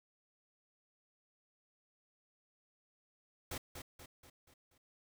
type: noise with echo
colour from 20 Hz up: pink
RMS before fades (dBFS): -42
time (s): 3.51-3.58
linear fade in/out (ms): 5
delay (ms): 240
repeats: 5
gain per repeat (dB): -6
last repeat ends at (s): 4.78
effects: none